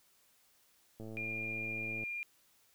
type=click train; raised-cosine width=2 ms; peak=-34 dBFS; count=115; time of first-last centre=1-2.036 s; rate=110 Hz
type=tone; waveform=sine; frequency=2405 Hz; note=D7; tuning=41 cents sharp; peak=-37 dBFS; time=1.17-2.23 s; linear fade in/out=0 ms
effects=white hiss -69 dBFS RMS until 2.74 s